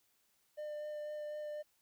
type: tone with vibrato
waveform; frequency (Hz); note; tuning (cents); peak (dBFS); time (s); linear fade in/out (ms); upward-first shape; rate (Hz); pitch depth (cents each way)
triangle; 600; D5; +37; -38; 0.57-1.63; 20; sine; 4; 10
effects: white hiss -75 dBFS RMS until 1.81 s